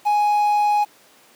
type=tone with quantisation; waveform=triangle; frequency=832 Hz; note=G#5; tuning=3 cents sharp; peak=-13 dBFS; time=0.05-0.85 s; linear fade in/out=20 ms; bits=7; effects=pink hiss -51 dBFS RMS until 1.35 s + high-pass 300 Hz 12 dB/octave